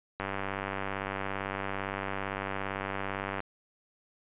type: click train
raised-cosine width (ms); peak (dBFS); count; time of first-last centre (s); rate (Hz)
0.5; -18; 314; 0.2-3.404; 97.7
effects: resampled to 8000 Hz